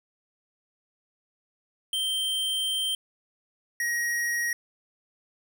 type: tone pair in turn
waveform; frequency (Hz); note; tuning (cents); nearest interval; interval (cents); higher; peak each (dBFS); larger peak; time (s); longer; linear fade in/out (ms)
square; 3136 / 1891.3; G7 / A#6; 0 / +25; major sixth; 875; first; -26; neither; 1.93-2.95 / 3.8-4.53; first; 2
effects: none